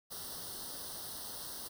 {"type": "noise with comb filter", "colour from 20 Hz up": "white", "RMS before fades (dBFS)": -44, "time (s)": [0.1, 1.69], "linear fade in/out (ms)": 20, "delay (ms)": 0.21, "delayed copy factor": 0.95, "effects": []}